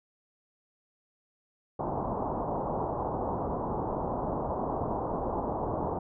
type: low-pass noise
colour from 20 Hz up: white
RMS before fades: -32 dBFS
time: 1.79-5.99 s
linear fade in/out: 5 ms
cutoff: 1000 Hz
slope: 48 dB/octave
effects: none